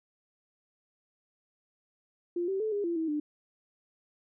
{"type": "tone with pitch steps", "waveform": "sine", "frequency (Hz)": [348.2, 385.8, 435, 407.8, 340.6, 322.6, 298.4], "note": ["F4", "G4", "A4", "G#4", "F4", "E4", "D4"], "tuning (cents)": [-5, -28, -20, -32, -43, -37, 28], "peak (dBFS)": -28, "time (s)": [2.36, 3.2], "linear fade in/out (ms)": 5, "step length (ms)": 120, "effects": []}